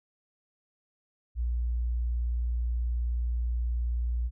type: tone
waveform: sine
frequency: 59.4 Hz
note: A#1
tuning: 33 cents sharp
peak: -26 dBFS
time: 1.35-4.31 s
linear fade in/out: 50 ms
effects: none